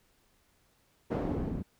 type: noise with low-pass filter sweep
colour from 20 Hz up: white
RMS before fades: -33 dBFS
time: 1.1-1.63 s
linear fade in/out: 20 ms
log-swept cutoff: 490 to 200 Hz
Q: 1.1
effects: pink hiss -69 dBFS RMS until 1.79 s